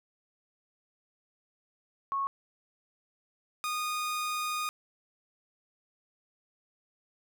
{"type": "tone pair in turn", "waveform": ["sine", "sawtooth"], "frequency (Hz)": [1100, 1231.4], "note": ["C#6", "D#6"], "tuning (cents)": [-14, -18], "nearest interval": "major second", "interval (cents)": 196, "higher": "second", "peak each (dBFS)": [-28, -27], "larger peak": "second", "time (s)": [[2.12, 2.27], [3.64, 4.69]], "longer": "second", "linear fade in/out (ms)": 0, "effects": []}